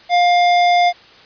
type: tone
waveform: square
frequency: 705 Hz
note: F5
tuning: 16 cents sharp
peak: -11 dBFS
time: 0.09-0.93 s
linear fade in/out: 50 ms
effects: white hiss -44 dBFS RMS until 1.25 s + resampled to 11025 Hz